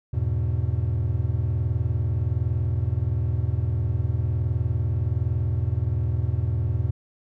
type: chord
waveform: triangle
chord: E major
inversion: none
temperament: equal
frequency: 82.41 / 103.83 / 123.47 Hz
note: E2 / G#2 / B2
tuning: 0 / 0 / 0 cents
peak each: -24 dBFS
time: 0.13-6.91 s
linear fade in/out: 10 ms
effects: none